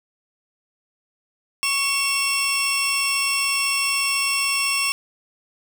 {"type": "tone pair together", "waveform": "20% pulse", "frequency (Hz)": [1109, 2709], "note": ["C#6", "E7"], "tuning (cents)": [0, 47], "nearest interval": "octave + minor third", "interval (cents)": 1547, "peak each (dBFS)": [-21, -16], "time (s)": [1.63, 4.92], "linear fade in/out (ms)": 0, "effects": []}